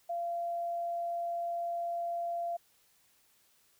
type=tone; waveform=sine; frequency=687 Hz; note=F5; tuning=29 cents flat; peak=-32 dBFS; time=0.09-2.57 s; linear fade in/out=10 ms; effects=white hiss -68 dBFS RMS until 3.79 s